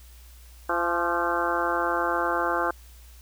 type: harmonic tone with a mistuned harmonic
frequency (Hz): 171.7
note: F3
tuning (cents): -29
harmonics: 2 / 3 / 4 / 5 / 6 / 7 / 8 / 9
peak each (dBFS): -31 / -31 / -31 / -31 / -31 / -31 / -31 / -31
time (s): 0.69-2.71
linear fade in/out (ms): 5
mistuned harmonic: 6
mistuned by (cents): +48
effects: added 60 Hz sine -46 dBFS peak until 3.21 s + white hiss -55 dBFS RMS until 3.21 s